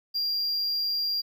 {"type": "tone", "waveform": "triangle", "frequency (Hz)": 4774, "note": "D8", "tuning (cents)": 28, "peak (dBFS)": -24, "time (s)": [0.14, 1.22], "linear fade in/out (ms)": 20, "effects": ["11-bit"]}